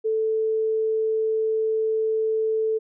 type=tone; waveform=sine; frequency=440 Hz; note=A4; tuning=in tune; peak=-20 dBFS; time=0.04-2.79 s; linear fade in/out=20 ms; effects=none